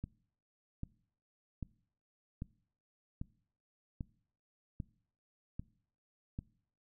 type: click train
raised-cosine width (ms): 5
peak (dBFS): -27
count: 9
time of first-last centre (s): 0.04-6.389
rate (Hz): 1.26
effects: noise-tail reverb RT60 0.6 s tail -22 dB re dry